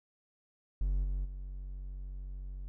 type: tone with level steps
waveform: triangle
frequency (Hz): 46.7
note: F#1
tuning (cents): +17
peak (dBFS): -26 / -29 / -37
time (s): 0.81-2.68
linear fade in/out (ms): 0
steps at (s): 1.03 / 1.24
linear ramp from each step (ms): 20
effects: none